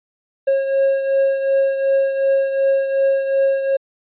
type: beating tone pair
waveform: triangle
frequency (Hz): 543 / 545.7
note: C#5 / C#5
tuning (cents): -36 / -27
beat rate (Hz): 2.7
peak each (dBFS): -13 / -21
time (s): 0.47-3.77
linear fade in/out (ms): 10
effects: resampled to 8000 Hz